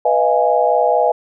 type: chord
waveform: sine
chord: F half-diminished seventh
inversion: second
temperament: equal with one note detuned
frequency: 493.9 / 622.3 / 686.5 / 830.6 Hz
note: Cb5 / Eb5 / F5 / Ab5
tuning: 0 / 0 / -30 / 0 cents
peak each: -17 dBFS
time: 0.05-1.12 s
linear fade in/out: 5 ms
effects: none